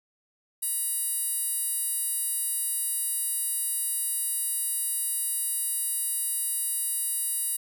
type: tone with high-pass filter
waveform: 15% pulse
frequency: 960 Hz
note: B5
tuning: 49 cents flat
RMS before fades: -29 dBFS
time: 0.62-7.57 s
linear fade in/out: 10 ms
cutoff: 11000 Hz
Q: 2.1
effects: none